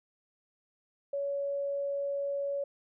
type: tone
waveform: sine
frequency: 562 Hz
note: C#5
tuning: 24 cents sharp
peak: -30 dBFS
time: 1.13-2.64 s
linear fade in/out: 5 ms
effects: none